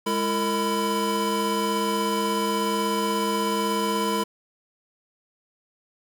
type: tone cluster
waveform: square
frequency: 207.6 / 337.8 / 455.2 / 997 Hz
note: G#3 / E4 / A#4 / B5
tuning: 0 / +42 / -41 / +16 cents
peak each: -29 / -32 / -29 / -27 dBFS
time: 0.06-4.24 s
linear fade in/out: 10 ms
effects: 10-bit